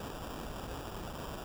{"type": "noise with sample-and-hold", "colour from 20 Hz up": "pink", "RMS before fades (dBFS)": -42, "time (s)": [0, 1.44], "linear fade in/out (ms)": 0, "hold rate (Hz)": 2100, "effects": []}